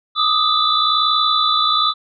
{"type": "tone cluster", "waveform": "sine", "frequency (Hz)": [1207, 1268, 3546, 3944], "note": ["D6", "D#6", "A7", "B7"], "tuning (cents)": [47, 32, 13, -3], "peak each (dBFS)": -19, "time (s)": [0.15, 1.94], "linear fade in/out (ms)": 50, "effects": []}